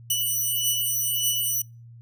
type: beating tone pair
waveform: 5% pulse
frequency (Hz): 2960 / 2961.7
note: F#7 / F#7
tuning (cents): 0 / +1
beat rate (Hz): 1.7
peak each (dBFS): -17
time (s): 0.1-1.62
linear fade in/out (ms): 5
effects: noise-tail reverb RT60 0.3 s tail -26 dB re dry + added 117 Hz sine -43 dBFS peak until 2.01 s